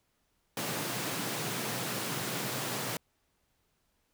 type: high-pass noise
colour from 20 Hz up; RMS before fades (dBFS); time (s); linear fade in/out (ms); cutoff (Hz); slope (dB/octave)
pink; -35; 0.57-2.97; 2; 110; 96
effects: pink hiss -75 dBFS RMS until 4.13 s